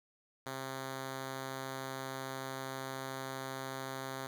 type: tone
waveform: 5% pulse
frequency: 133.1 Hz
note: C3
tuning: 30 cents sharp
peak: -28 dBFS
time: 0.46-4.27 s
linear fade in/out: 2 ms
effects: none